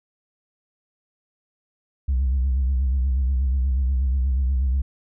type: tone with vibrato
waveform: sine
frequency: 65.5 Hz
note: C2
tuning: 2 cents sharp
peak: -16 dBFS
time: 2.08-4.82 s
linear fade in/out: 10 ms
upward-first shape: sine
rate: 8.3 Hz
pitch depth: 97 cents each way
effects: tanh soft clip ceiling -16 dBFS